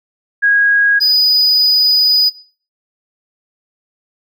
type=tone pair in turn; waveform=sine / triangle; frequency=1645 / 4962 Hz; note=G#6 / D#8; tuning=-17 / -6 cents; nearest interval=octave + perfect fifth; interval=1911 cents; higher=second; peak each=-8 dBFS; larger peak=neither; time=0.42-1 / 1-2.3 s; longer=second; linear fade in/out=20 ms; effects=noise-tail reverb RT60 0.4 s tail -17 dB re dry